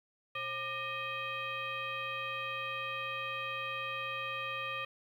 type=tone with frequency modulation; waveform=sine; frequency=1856 Hz; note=A#6; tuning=8 cents flat; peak=-35 dBFS; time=0.35-4.85 s; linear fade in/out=5 ms; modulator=659 Hz; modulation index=1.8; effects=11-bit